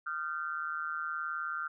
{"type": "tone with amplitude modulation", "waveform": "sine", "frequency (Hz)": 1380, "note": "F6", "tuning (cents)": -21, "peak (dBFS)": -29, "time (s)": [0.06, 1.68], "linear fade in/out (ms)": 10, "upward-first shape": "sine", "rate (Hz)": 159, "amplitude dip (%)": 100, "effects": []}